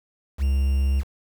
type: tone with quantisation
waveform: triangle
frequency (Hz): 68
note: C#2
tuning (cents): -33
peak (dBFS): -16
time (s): 0.38-1.04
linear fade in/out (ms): 50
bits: 7
effects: none